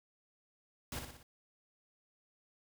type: noise with echo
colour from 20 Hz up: pink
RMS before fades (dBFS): -41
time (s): 0.92-0.99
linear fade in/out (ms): 2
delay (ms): 60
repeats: 4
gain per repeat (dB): -5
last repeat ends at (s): 1.23
effects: none